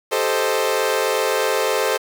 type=chord; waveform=sawtooth; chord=A half-diminished seventh; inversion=third; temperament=equal; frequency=392 / 440 / 523.3 / 622.3 Hz; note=G4 / A4 / C5 / Eb5; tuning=0 / 0 / 0 / 0 cents; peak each=-22 / -18 / -18 / -22 dBFS; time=0.11-1.98 s; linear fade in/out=20 ms; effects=7-bit